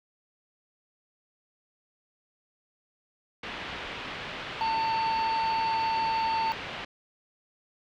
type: low-pass noise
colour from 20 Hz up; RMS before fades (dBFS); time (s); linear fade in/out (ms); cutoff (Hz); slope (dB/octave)
white; -38; 3.43-6.85; 5; 3200; 24
type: harmonic tone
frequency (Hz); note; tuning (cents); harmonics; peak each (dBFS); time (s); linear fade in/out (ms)
897; A5; +33; 1 / 3 / 5; -25 / -40 / -41; 4.61-6.52; 0
effects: none